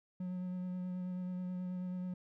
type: tone with vibrato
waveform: triangle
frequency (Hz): 181.8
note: F#3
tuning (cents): -30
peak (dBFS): -35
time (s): 0.2-2.14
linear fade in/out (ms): 5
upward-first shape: sine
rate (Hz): 9.3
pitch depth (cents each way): 15
effects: none